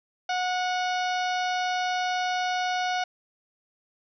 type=harmonic tone with a mistuned harmonic; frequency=730 Hz; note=F#5; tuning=24 cents flat; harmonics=1 / 2 / 3 / 4 / 5 / 6 / 7 / 8; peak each=-26 / -32 / -36 / -38 / -40 / -42 / -43 / -44 dBFS; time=0.29-3.04 s; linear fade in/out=5 ms; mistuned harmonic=3; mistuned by=+22 cents; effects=none